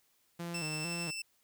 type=tone with vibrato; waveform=sawtooth; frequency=162.6 Hz; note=E3; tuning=23 cents flat; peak=-34 dBFS; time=0.39-1.11 s; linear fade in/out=10 ms; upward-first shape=square; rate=2.2 Hz; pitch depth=88 cents each way
type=tone with tremolo; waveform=20% pulse; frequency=2667 Hz; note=E7; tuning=20 cents sharp; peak=-32 dBFS; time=0.54-1.22 s; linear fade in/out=5 ms; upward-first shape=sine; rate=11 Hz; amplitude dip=25%
effects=white hiss -72 dBFS RMS until 1.43 s